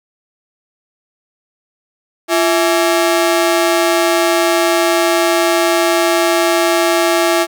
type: ring-modulated tone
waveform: sawtooth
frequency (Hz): 500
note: B4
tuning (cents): +21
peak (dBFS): -4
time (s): 2.28-7.47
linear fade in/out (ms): 50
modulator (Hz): 156
effects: none